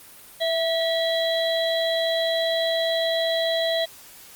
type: harmonic tone with a mistuned harmonic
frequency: 659.3 Hz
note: E5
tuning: in tune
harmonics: 1 / 3 / 5 / 6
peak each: -22 / -31 / -29 / -29 dBFS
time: 0.4-3.86 s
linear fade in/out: 20 ms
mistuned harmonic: 3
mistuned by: -30 cents
effects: white hiss -46 dBFS RMS until 4.35 s + Opus 32 kbps